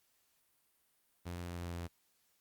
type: tone with pitch steps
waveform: sawtooth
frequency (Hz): 87.5 / 86.8 / 86.1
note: F2 / F2 / F2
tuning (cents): +4 / -10 / -24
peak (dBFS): -36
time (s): 1.25-1.88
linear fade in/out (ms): 20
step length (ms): 210
effects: white hiss -75 dBFS RMS until 2.4 s + Opus 48 kbps